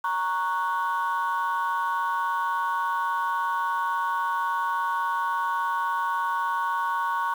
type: chord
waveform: sine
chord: F# major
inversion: first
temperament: equal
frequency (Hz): 932.3 / 1108.7 / 1480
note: A#5 / C#6 / F#6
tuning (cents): 0 / 0 / 0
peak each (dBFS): -26 / -26 / -30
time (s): 0.04-7.34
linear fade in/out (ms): 5
effects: tanh soft clip ceiling -18 dBFS + 8-bit